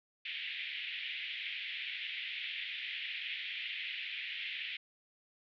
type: band-pass noise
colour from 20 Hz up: pink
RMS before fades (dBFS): -41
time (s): 0.25-4.77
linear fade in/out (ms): 5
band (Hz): 2000 to 3500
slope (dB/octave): 48
effects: none